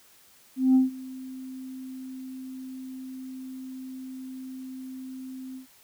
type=tone with ADSR envelope; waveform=sine; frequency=260.2 Hz; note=C4; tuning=9 cents flat; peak=-13 dBFS; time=0.56-5.67 s; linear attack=190 ms; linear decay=150 ms; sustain=-23 dB; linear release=110 ms; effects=tanh soft clip ceiling -13 dBFS + white hiss -57 dBFS RMS until 5.83 s